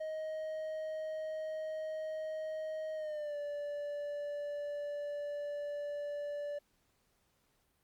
triangle tone with pitch glide, 627 to 581.6 Hz, D#5 to D5, +13 to -17 cents, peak -35 dBFS, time 0-6.59 s, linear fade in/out 10 ms, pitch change -130 cents, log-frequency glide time 2.95-3.37 s, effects pink hiss -75 dBFS RMS until 7.83 s + Opus 48 kbps

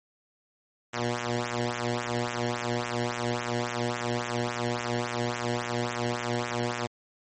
sawtooth tone with flanger, 120 Hz, B2, 49 cents flat, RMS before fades -30 dBFS, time 0.93-6.87 s, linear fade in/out 10 ms, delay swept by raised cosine 0.21 to 0.84 ms, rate 3.6 Hz, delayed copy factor -0.95, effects low-pass 11000 Hz 12 dB/octave + MP3 32 kbps

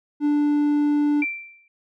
triangle tone, 293.7 Hz, D4, in tune, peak -15 dBFS, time 0.2-1.25 s, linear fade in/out 50 ms
sine tone with exponential decay, 2349 Hz, D7, in tune, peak -19 dBFS, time 1.22-1.68 s, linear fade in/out 2 ms, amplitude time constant 100 ms
effects none

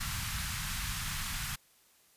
pink band-stop noise, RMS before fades -36 dBFS, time 0-1.56 s, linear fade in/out 10 ms, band 170 to 1100 Hz, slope 24 dB/octave, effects white hiss -65 dBFS RMS until 2.16 s + resampled to 32000 Hz

